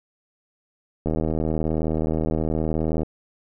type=click train; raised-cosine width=2 ms; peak=-11 dBFS; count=157; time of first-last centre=1.06-3.032 s; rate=79.1 Hz; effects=none